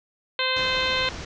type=harmonic tone; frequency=517 Hz; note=C5; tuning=21 cents flat; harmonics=1 / 2 / 3 / 4 / 5 / 6 / 7 / 8; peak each=-30 / -30 / -30 / -30 / -30 / -30 / -30 / -30 dBFS; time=0.39-1.09 s; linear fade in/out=2 ms
type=low-pass noise; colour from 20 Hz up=pink; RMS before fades=-36 dBFS; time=0.56-1.25 s; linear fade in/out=5 ms; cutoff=6700 Hz; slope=48 dB/octave
effects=none